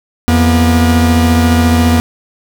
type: tone pair together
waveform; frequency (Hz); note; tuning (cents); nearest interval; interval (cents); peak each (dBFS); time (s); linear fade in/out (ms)
45% pulse; 84.94 / 240.4; F2 / B3; -48 / -46; octave + tritone; 1802; -10; 0.28-2; 0
effects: none